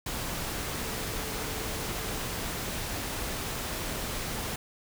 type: tone in noise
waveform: sine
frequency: 440 Hz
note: A4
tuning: in tune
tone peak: -44 dBFS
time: 0.78-2.2 s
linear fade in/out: 5 ms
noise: pink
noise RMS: -34 dBFS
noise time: 0.06-4.56 s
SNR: -13 dB
effects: none